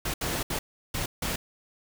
pink noise bursts at uneven times, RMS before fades -30 dBFS, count 5, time 0.05-0.14 / 0.21-0.43 / 0.5-0.59 / 0.94-1.06 / 1.22-1.36 s, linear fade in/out 5 ms, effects none

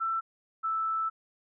sine tone pair in turn, 1335 / 1318.1 Hz, E6 / E6, +22 / -1 cents, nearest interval unison, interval 23 cents, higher first, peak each -27 dBFS, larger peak neither, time 0-0.21 / 0.63-1.1 s, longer second, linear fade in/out 20 ms, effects none

